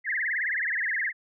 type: tone with vibrato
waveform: sine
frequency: 1853 Hz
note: A#6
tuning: 11 cents flat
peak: -25 dBFS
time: 0.04-1.13 s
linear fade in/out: 50 ms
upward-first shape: triangle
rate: 19 Hz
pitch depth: 260 cents each way
effects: none